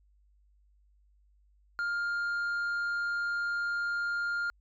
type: tone with tanh clipping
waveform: triangle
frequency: 1405 Hz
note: F6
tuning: 10 cents sharp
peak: -30 dBFS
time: 1.79-4.5 s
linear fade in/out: 0 ms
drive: 8 dB
effects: added 50 Hz sine -62 dBFS peak until 4.6 s